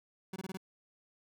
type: tone bursts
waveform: 30% pulse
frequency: 189 Hz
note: F#3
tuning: 37 cents sharp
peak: -36 dBFS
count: 5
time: 0.33-0.573 s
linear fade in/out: 5 ms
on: 31 ms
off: 22 ms
effects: none